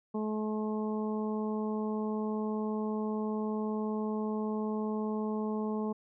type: harmonic tone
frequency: 214.8 Hz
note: A3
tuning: 41 cents flat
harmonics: 1 / 2 / 3 / 4 / 5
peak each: -32 / -36 / -45 / -43 / -45 dBFS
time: 0.14-5.93 s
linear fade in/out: 10 ms
effects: none